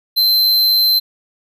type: tone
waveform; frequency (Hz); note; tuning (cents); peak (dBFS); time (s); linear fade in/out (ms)
square; 4098; C8; -37; -11; 0.16-1; 20
effects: none